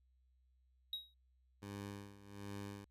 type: tone with exponential decay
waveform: triangle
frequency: 3806 Hz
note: A#7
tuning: 35 cents sharp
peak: -35 dBFS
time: 0.93-1.14 s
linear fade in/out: 2 ms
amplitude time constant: 44 ms
type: tone with tremolo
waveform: 15% pulse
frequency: 100.8 Hz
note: G2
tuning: 49 cents sharp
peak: -38 dBFS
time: 1.62-2.85 s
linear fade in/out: 5 ms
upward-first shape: sine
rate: 1.3 Hz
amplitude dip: 80%
effects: added 63 Hz sine -70 dBFS peak until 2.9 s + resampled to 32000 Hz